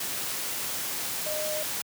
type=tone in noise; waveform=sine; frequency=613 Hz; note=D#5; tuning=26 cents flat; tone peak=-31 dBFS; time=1.26-1.63 s; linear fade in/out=5 ms; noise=white; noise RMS=-32 dBFS; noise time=0-1.82 s; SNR=-2 dB; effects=high-pass 100 Hz 12 dB/octave